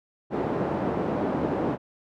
pink band-pass noise, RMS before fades -27 dBFS, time 0.3-1.78 s, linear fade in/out 50 ms, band 200 to 700 Hz, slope 12 dB/octave, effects none

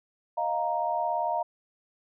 sine chord, Eb suspended second, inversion none, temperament just, 622.3 / 700 / 933.4 Hz, Eb5 / F5 / Bb5, 0 / +4 / +2 cents, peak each -32 / -29 / -29 dBFS, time 0.37-1.43 s, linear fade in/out 10 ms, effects none

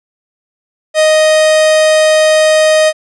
45% pulse tone, 623 Hz, D#5, 2 cents sharp, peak -6 dBFS, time 0.94-2.93 s, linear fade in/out 50 ms, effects resampled to 24000 Hz

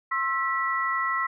sine tone cluster, 1068 / 1324 / 1952 Hz, C6 / E6 / B6, +35 / +7 / -21 cents, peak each -28 dBFS, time 0.11-1.27 s, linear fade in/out 10 ms, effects none

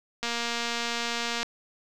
click train, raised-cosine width 0.2 ms, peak -13 dBFS, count 283, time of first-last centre 0.23-1.43 s, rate 235 Hz, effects none

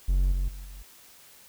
triangle tone with level steps, 45.92 Hz, F#1, 12 cents flat, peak -18 / -22 / -35 / -38 dBFS, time 0.08-0.83 s, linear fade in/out 10 ms, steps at 0.32 / 0.48 / 0.64 s, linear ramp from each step 5 ms, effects white hiss -53 dBFS RMS until 1.48 s

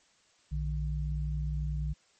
sine tone pair together, 59.88 / 150.9 Hz, A#1 / D3, +47 / +47 cents, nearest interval octave + major third, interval 1600 cents, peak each -31 / -34 dBFS, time 0.51-1.94 s, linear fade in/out 20 ms, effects white hiss -66 dBFS RMS until 2.19 s + MP3 32 kbps

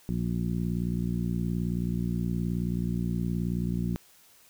harmonic tone with a mistuned harmonic, 58.9 Hz, A#1, 19 cents sharp, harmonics 1 / 2 / 3 / 4 / 5 / 6, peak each -35 / -33 / -29 / -35 / -42 / -43 dBFS, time 0.09-3.96 s, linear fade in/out 0 ms, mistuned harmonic 6, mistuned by +20 cents, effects white hiss -58 dBFS RMS until 4.49 s

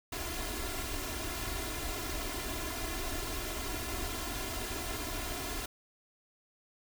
pink noise with comb filter, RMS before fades -37 dBFS, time 0.12-5.66 s, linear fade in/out 5 ms, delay 2.9 ms, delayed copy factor +0.85, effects none

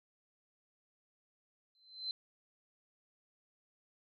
sine tone with exponential growth, 4076 Hz, C8, 46 cents flat, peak -33 dBFS, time 1.75-2.11 s, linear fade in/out 1 ms, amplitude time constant 78 ms, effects none

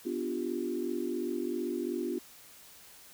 sine chord, G dominant seventh, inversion first, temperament equal with one note detuned, 248.7 / 293.7 / 349.2 / 392 Hz, B3 / D4 / F4 / G4, +12 / 0 / 0 / 0 cents, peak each -37 / -38 / -34 / -39 dBFS, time 0.05-2.19 s, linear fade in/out 10 ms, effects white hiss -54 dBFS RMS until 3.13 s

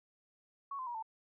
sine tone with pitch steps, 1111 / 1030.6 / 956.1 / 886.9 Hz, C#6 / C6 / A#5 / A5, +4 / -27 / +44 / +14 cents, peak -38 dBFS, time 0.71-1.026 s, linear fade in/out 5 ms, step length 79 ms, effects none

